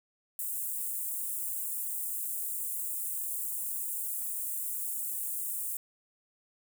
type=high-pass noise; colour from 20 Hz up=white; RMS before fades=-35 dBFS; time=0.39-5.77 s; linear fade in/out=2 ms; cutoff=7900 Hz; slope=48 dB/octave; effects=none